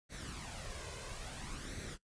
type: noise with flanger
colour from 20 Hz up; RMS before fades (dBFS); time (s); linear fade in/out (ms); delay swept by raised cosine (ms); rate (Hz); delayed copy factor
pink; -45; 0.09-1.98; 50; 0.49 to 1.99; 0.59; +0.55
effects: noise-tail reverb RT60 0.1 s tail -19 dB re dry + resampled to 22050 Hz